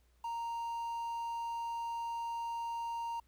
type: tone with quantisation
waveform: triangle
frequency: 930 Hz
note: A#5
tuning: 4 cents flat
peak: -34 dBFS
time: 0.24-3.2 s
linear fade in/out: 5 ms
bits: 10
effects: added 60 Hz sine -66 dBFS peak until 3.27 s + pink hiss -75 dBFS RMS until 3.27 s